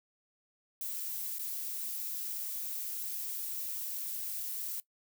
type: noise with dropouts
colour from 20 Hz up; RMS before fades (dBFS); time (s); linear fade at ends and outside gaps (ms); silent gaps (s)
violet; -38; 0.81-4.8; 1; 1.385-1.393
effects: noise-tail reverb RT60 0.1 s tail -19 dB re dry